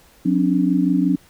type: tone cluster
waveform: sine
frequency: 180.9 / 266.6 / 292.2 Hz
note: F#3 / C4 / D4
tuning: -39 / +33 / -9 cents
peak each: -19 dBFS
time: 0.25-1.16 s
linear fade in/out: 10 ms
effects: pink hiss -52 dBFS RMS until 1.29 s